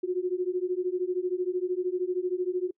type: beating tone pair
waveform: sine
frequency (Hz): 357 / 370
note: F4 / F#4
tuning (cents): +38 / 0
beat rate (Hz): 13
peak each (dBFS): -29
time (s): 0.03-2.71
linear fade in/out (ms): 10
effects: noise-tail reverb RT60 0.1 s tail -26 dB re dry